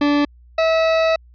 40% pulse tone pair in turn, 290.3 / 648.5 Hz, D4 / E5, -20 / -28 cents, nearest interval octave + major second, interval 1392 cents, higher second, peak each -13 dBFS, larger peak neither, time 0.01-0.25 / 0.58-1.16 s, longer second, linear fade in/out 5 ms, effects added 60 Hz sine -44 dBFS peak until 1.34 s + resampled to 11025 Hz

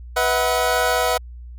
25% pulse chord, B suspended fourth, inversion none, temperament equal with one note detuned, 493.9 / 644.9 / 740 Hz, B4 / E5 / F#5, 0 / -38 / 0 cents, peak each -18 dBFS, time 0.16-1.18 s, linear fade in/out 10 ms, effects added 60 Hz sine -34 dBFS peak until 1.58 s

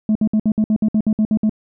sine tone bursts, 215.5 Hz, A3, 36 cents flat, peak -10 dBFS, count 12, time 0.09-1.495 s, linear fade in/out 2 ms, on 63 ms, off 59 ms, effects tanh soft clip ceiling -11 dBFS

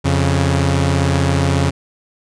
sawtooth tone pair together, 87.31 / 138.35 Hz, F2 / C#3, 0 / -3 cents, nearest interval minor sixth, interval 797 cents, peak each -12 dBFS, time 0.04-1.71 s, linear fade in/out 20 ms, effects resampled to 22050 Hz

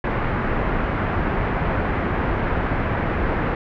pink low-pass noise, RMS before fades -22 dBFS, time 0.04-3.55 s, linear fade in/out 2 ms, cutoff 2000 Hz, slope 24 dB/octave, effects none

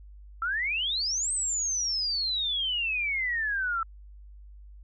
sine exponential two-way sweep, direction up then down, 1313 to 8372 to 1313 Hz, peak -26 dBFS, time 0.42-3.83 s, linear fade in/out 2 ms, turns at 1.32 s, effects added 50 Hz sine -45 dBFS peak until 4.83 s

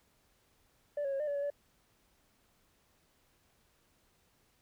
sine tone with pitch steps, 583 / 552 / 546 / 601 / 573 / 566 / 575 Hz, D5 / C#5 / C#5 / D5 / D5 / C#5 / D5, -13 / -7 / -26 / +40 / -43 / +36 / -37 cents, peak -30 dBFS, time 0.97-1.502 s, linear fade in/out 5 ms, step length 76 ms, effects tanh soft clip ceiling -30 dBFS + pink hiss -71 dBFS RMS until 4.61 s

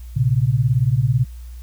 sine beating tone pair, 116.54 / 134.54 Hz, A#2 / C3, 0 / +49 cents, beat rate 18 Hz, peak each -17 dBFS, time 0.16-1.25 s, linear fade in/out 10 ms, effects added 60 Hz sine -32 dBFS peak until 1.62 s + white hiss -53 dBFS RMS until 1.62 s

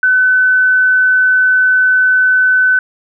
sine tone, 1510 Hz, F#6, 35 cents sharp, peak -7 dBFS, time 0.03-2.79 s, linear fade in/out 2 ms, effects none

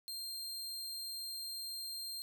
sawtooth tone, 4186 Hz, C8, in tune, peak -38 dBFS, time 0.08-2.22 s, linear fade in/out 0 ms, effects none

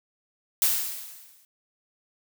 blue noise with exponential decay, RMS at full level -20 dBFS, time 0.62-1.45 s, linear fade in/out 1 ms, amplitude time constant 180 ms, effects none

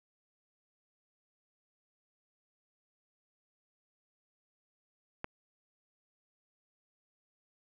click, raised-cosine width 0.5 ms, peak -21 dBFS, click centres 5.244 s, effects none

